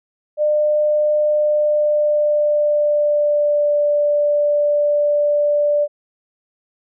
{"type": "tone with pitch glide", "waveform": "sine", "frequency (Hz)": [601, 587.3], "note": ["D5", "D5"], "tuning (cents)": [40, 0], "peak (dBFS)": -13, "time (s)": [0.37, 5.88], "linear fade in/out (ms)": 50, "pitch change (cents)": -40, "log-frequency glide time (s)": [1.3, 3.75], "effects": []}